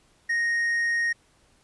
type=tone with hard clipping; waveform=triangle; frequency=1864.7 Hz; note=A#6; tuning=in tune; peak=-23 dBFS; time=0.29-1.13 s; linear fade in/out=10 ms; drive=6 dB; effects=pink hiss -62 dBFS RMS until 1.63 s + resampled to 24000 Hz